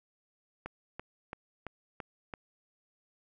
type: click train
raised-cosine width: 0.5 ms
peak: -24 dBFS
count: 6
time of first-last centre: 0.66-2.338 s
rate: 2.98 Hz
effects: none